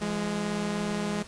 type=tone pair together; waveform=sawtooth; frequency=170.32 / 207.7 Hz; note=F3 / G#3; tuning=-43 / 0 cents; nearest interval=minor third; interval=343 cents; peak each=-30 / -25 dBFS; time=0.01-1.23 s; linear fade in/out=10 ms; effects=pink hiss -47 dBFS RMS until 1.27 s + resampled to 22050 Hz